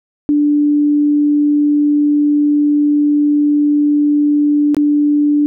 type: tone with dropouts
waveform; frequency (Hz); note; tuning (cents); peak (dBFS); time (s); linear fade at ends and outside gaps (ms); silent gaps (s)
sine; 293.7; D4; 0; -9; 0.29-5.46; 0; 4.746-4.767
effects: none